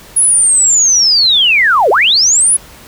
sine linear two-way sweep, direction down then up, 10548 to 370 to 10548 Hz, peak -6 dBFS, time 0.16-2.57 s, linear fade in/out 10 ms, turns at 1.9 s, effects pink hiss -37 dBFS RMS until 2.87 s

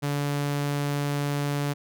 sawtooth tone, 143.8 Hz, D3, 36 cents flat, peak -21 dBFS, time 0.02-1.74 s, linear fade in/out 20 ms, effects none

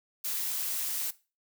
blue noise with amplitude modulation, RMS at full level -30 dBFS, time 0.24-1.11 s, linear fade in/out 10 ms, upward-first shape sine, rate 248 Hz, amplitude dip 55%, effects noise-tail reverb RT60 0.3 s tail -18 dB re dry

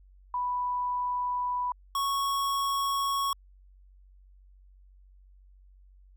sine / square tone pair in turn, 987.8 / 1106.3 Hz, B5 / C#6, 0 / -4 cents, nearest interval major second, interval 196 cents, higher second, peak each -27 dBFS, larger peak neither, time 0.34-1.72 / 1.95-3.33 s, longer neither, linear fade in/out 2 ms, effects added 47 Hz sine -53 dBFS peak until 6.16 s

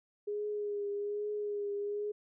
sine tone with vibrato, 412.2 Hz, G#4, 13 cents flat, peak -33 dBFS, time 0.27-2.12 s, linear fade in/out 10 ms, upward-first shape triangle, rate 1.2 Hz, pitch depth 32 cents each way, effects none

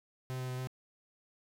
45% pulse tone with pitch steps, 129 / 128.1 / 127.1 / 128.9 Hz, C3 / C3 / C3 / C3, -24 / -36 / -50 / -26 cents, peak -36 dBFS, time 0.3-0.672 s, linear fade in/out 0 ms, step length 93 ms, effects none

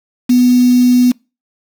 sine tone with quantisation, 247.7 Hz, B3, 5 cents sharp, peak -6 dBFS, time 0.29-1.12 s, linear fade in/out 10 ms, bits 4, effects noise-tail reverb RT60 0.3 s tail -26 dB re dry

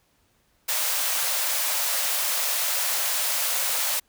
white high-pass noise, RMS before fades -25 dBFS, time 0.68-4 s, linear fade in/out 10 ms, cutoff 500 Hz, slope 96 dB/octave, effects pink hiss -66 dBFS RMS until 4.08 s

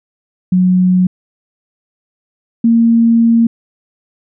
sine tone pair in turn, 183 / 230.6 Hz, F#3 / A#3, -19 / -19 cents, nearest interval major third, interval 400 cents, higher second, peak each -7 / -6 dBFS, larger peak second, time 0.52-1.07 / 2.64-3.47 s, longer second, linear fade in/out 5 ms, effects none

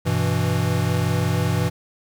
square chord, E minor, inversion first, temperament equal, 98 / 123.47 / 164.81 Hz, G2 / B2 / E3, 0 / 0 / 0 cents, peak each -24 dBFS, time 0.05-1.7 s, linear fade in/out 20 ms, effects 9-bit

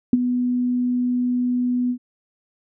sine tone with ADSR envelope, 247.2 Hz, B3, 2 cents sharp, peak -8 dBFS, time 0.13-1.98 s, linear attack 3 ms, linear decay 27 ms, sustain -10 dB, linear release 79 ms, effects none

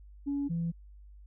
sine tone pair in turn, 282.6 / 168.03 Hz, C#4 / E3, +34 / +33 cents, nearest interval major sixth, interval 901 cents, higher first, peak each -28 dBFS, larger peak neither, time 0.26-0.49 / 0.49-0.72 s, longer neither, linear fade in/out 20 ms, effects tanh soft clip ceiling -25 dBFS + added 50 Hz sine -49 dBFS peak until 1.26 s

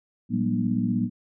sine tone cluster, 115 / 183.6 / 199.8 / 239.9 / 298.4 Hz, A#2 / F#3 / G3 / A#3 / D4, -23 / -13 / +33 / +50 / +28 cents, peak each -30 / -29 / -28 / -25 / -34 dBFS, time 0.29-1.1 s, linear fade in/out 50 ms, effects none

